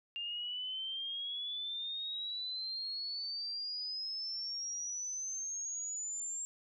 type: exponential sweep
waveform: sine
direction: up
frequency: 2794 to 7459 Hz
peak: -37 dBFS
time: 0.16-6.45 s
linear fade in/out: 0 ms
effects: none